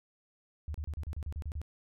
sine tone bursts, 75.5 Hz, D2, 48 cents sharp, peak -34 dBFS, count 10, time 0.68-1.616 s, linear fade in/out 0 ms, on 63 ms, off 34 ms, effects none

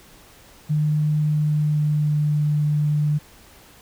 sine tone with pitch glide, 151.5 to 149.24 Hz, D#3 to D3, -46 to +28 cents, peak -17 dBFS, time 0.69-3.19 s, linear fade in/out 20 ms, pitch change -26 cents, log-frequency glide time 1.2-2.38 s, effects pink hiss -49 dBFS RMS until 3.81 s

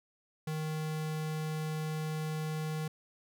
square tone, 155.8 Hz, D#3, 3 cents sharp, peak -34 dBFS, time 0.47-2.88 s, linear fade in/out 5 ms, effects none

